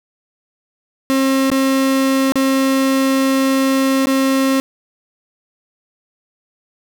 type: tone with dropouts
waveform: 35% pulse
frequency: 267.9 Hz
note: C4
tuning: 41 cents sharp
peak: -11 dBFS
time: 1.1-4.6 s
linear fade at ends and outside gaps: 0 ms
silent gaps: 1.501-1.516 / 2.321-2.356 / 4.057-4.07 s
effects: 7-bit